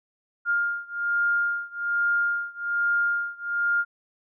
sine beating tone pair, 1407 / 1408.2 Hz, F6 / F6, +12 / +14 cents, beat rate 1.2 Hz, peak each -25 / -26 dBFS, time 0.45-3.85 s, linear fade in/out 50 ms, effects none

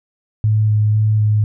sine tone with vibrato, 107 Hz, A2, 48 cents flat, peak -11 dBFS, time 0.44-1.44 s, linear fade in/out 0 ms, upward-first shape square, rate 2 Hz, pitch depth 11 cents each way, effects none

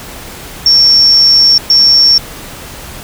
sine tone bursts at uneven times, 5470 Hz, F8, 37 cents flat, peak -3 dBFS, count 2, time 0.66-1.58 / 1.7-2.18 s, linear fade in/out 2 ms, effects pink hiss -28 dBFS RMS until 3.03 s

